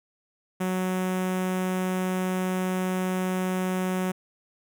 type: tone with notch filter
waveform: sawtooth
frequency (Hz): 185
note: F#3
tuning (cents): 0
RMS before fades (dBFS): -27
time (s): 0.6-4.12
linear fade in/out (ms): 10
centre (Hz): 4400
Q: 1.3
effects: none